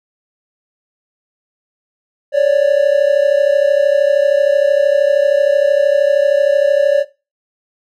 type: tone pair together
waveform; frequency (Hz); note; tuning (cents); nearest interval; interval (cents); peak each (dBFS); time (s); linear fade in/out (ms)
triangle; 554.3 / 587.3; C#5 / D5; 0 / 0; minor second; 100; -10; 2.32-7.05; 50
effects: noise-tail reverb RT60 0.3 s tail -19 dB re dry